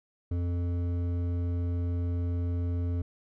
triangle tone with hard clipping, 87.31 Hz, F2, in tune, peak -29 dBFS, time 0.31-3.02 s, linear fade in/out 5 ms, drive 14 dB, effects none

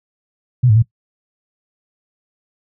sine tone with pitch steps, 125 / 106.9 / 114.5 Hz, B2 / A2 / A#2, +21 / -49 / -31 cents, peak -8 dBFS, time 0.63-0.825 s, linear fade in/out 10 ms, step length 65 ms, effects noise-tail reverb RT60 0.1 s tail -20 dB re dry

